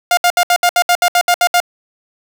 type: tone bursts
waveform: sawtooth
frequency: 706 Hz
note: F5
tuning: 19 cents sharp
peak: -5 dBFS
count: 12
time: 0.11-1.602 s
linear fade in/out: 2 ms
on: 62 ms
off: 68 ms
effects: none